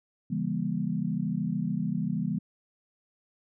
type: chord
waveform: sine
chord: C# diminished seventh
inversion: none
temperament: just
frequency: 138.59 / 166.31 / 199.57 / 239.5 Hz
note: C#3 / E3 / G3 / Bb3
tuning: 0 / +16 / +31 / +47 cents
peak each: -36 / -31 / -31 / -33 dBFS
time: 0.3-2.39 s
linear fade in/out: 10 ms
effects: none